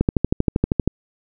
click train, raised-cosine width 3 ms, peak -3 dBFS, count 12, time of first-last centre 0.01-0.876 s, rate 12.7 Hz, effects none

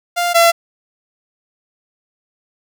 sawtooth tone pair in turn, 698.5 / 677.4 Hz, F5 / E5, 0 / +47 cents, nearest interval minor second, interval 53 cents, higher first, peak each -11 / -4 dBFS, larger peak second, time 0.16-0.34 / 0.34-0.52 s, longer neither, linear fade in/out 20 ms, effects none

